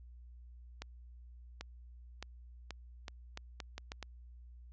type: accelerating click train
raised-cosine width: 0.2 ms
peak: -25 dBFS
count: 10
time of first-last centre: 0.82-4.027 s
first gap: 790 ms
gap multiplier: 0.78
effects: added 60 Hz sine -51 dBFS peak until 4.72 s + resampled to 16000 Hz